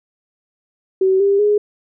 sine tone with pitch steps, 379.8 / 398.2 / 415.9 Hz, F#4 / G4 / G#4, +45 / +27 / +2 cents, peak -11 dBFS, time 1.01-1.58 s, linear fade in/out 5 ms, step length 190 ms, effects none

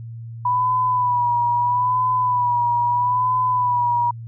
sine tone with vibrato, 983 Hz, B5, 8 cents flat, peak -16 dBFS, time 0.45-4.11 s, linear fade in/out 5 ms, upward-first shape sine, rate 0.77 Hz, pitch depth 45 cents each way, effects added 115 Hz sine -31 dBFS peak until 4.27 s

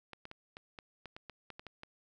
clicks, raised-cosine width 0.3 ms, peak -30 dBFS, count 12, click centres 0.133 / 0.254 / 0.314 / 0.569 / 0.788 / 1.057 / 1.165 / 1.297 / 1.503 / 1.595 / 1.667 / 1.834 s, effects none

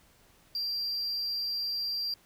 triangle tone with amplitude modulation, 4729 Hz, D8, 11 cents sharp, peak -27 dBFS, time 0.55-2.14 s, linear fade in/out 2 ms, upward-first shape sine, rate 278 Hz, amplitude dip 30%, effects tanh soft clip ceiling -23 dBFS + pink hiss -62 dBFS RMS until 2.25 s

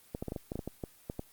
clicks, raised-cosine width 2 ms, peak -22 dBFS, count 12, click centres 0.149 / 0.225 / 0.283 / 0.321 / 0.362 / 0.519 / 0.556 / 0.592 / 0.676 / 0.838 / 1.099 / 1.194 s, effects white hiss -60 dBFS RMS until 1.32 s + Opus 24 kbps

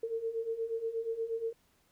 sine beating tone pair, 448.6 / 457 Hz, A4 / A#4, +34 / -34 cents, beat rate 8.4 Hz, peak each -38 / -34 dBFS, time 0.03-1.53 s, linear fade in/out 5 ms, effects pink hiss -70 dBFS RMS until 1.91 s

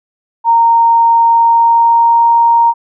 sine tone with pitch glide, 925 to 931.4 Hz, A#5 to A#5, -14 to -2 cents, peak -5 dBFS, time 0.44-2.74 s, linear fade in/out 50 ms, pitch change +12 cents, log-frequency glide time 1.29-2.28 s, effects none

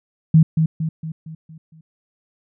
sine tone with echo, 159.5 Hz, D#3, 43 cents sharp, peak -7 dBFS, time 0.34-0.43 s, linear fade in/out 5 ms, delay 230 ms, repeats 6, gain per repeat -6 dB, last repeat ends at 1.81 s, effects none

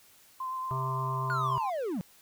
sine tone with vibrato, 1037 Hz, C6, 16 cents flat, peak -32 dBFS, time 0.4-1.7 s, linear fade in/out 5 ms, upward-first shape sine, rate 8.7 Hz, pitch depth 16 cents each way
harmonic tone, 131.6 Hz, C3, 10 cents sharp, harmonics 1 / 3 / 5 / 7 / 9, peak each -32 / -43 / -44 / -42 / -42 dBFS, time 0.71-1.58 s, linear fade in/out 0 ms
triangle linear sweep, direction down, 1469 to 160.1 Hz, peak -28 dBFS, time 1.3-2.01 s, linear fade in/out 0 ms
effects white hiss -59 dBFS RMS until 2.21 s

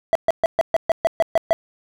triangle tone bursts, 659.3 Hz, E5, in tune, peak -10 dBFS, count 10, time 0.13-1.53 s, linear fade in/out 0 ms, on 23 ms, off 130 ms, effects none

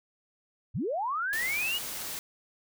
sine linear sweep, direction up, 71.5 to 2960 Hz, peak -28 dBFS, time 0.74-1.79 s, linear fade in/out 20 ms
white noise, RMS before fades -37 dBFS, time 1.33-2.19 s, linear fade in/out 0 ms
effects none

